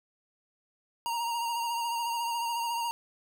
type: tone with vibrato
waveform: square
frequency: 935 Hz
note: A#5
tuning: 5 cents sharp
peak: -30 dBFS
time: 1.06-2.91 s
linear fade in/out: 0 ms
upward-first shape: sine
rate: 14 Hz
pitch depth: 30 cents each way
effects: none